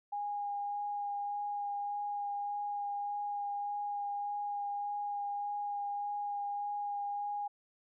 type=tone with vibrato; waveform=sine; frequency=817 Hz; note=G#5; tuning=29 cents flat; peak=-34 dBFS; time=0.12-7.48 s; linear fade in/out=10 ms; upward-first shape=sine; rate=1.7 Hz; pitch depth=10 cents each way; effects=none